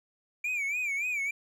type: tone with vibrato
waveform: triangle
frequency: 2349 Hz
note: D7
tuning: in tune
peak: -27 dBFS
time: 0.44-1.31 s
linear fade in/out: 5 ms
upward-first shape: sine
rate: 3.5 Hz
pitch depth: 120 cents each way
effects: none